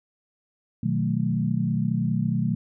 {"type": "chord", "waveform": "sine", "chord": "B dominant seventh", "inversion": "none", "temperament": "equal", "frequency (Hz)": [123.47, 155.56, 185, 220], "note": ["B2", "D#3", "F#3", "A3"], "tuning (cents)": [0, 0, 0, 0], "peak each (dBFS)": -27, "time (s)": [0.83, 2.55], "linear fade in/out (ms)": 5, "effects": []}